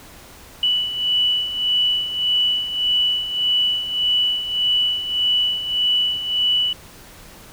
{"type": "beating tone pair", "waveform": "sine", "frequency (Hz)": [2960, 2961.7], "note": ["F#7", "F#7"], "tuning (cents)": [0, 1], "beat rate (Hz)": 1.7, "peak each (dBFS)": [-24, -18], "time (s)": [0.63, 6.73], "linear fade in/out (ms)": 2, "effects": ["pink hiss -43 dBFS RMS until 7.52 s"]}